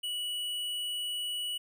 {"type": "tone with tanh clipping", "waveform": "sine", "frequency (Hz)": 2940, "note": "F#7", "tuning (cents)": -12, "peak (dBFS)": -34, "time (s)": [0.03, 1.58], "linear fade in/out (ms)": 10, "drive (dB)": 14, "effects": []}